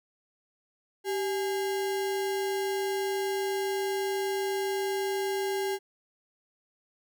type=tone with sample-and-hold; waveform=sine; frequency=389 Hz; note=G4; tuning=13 cents flat; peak=-27 dBFS; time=1.04-5.79 s; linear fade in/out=50 ms; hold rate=1225 Hz; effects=none